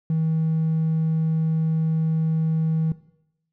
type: tone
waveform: triangle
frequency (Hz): 160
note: D#3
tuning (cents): +49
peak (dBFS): -16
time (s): 0.1-2.92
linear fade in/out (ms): 2
effects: noise-tail reverb RT60 0.8 s tail -20 dB re dry + tanh soft clip ceiling -15 dBFS